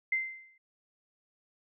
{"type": "tone with exponential decay", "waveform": "sine", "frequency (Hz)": 2079, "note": "C7", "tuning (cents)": -12, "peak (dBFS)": -24, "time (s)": [0.12, 0.58], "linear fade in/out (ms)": 5, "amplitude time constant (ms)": 98, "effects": []}